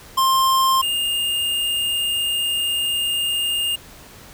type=tone pair in turn; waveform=square; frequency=1056 / 2824 Hz; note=C6 / F7; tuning=+16 / +19 cents; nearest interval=octave + perfect fourth; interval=1703 cents; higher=second; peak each=-15 / -20 dBFS; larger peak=first; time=0.17-0.82 / 0.82-3.76 s; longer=second; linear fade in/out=10 ms; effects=pink hiss -43 dBFS RMS until 4.33 s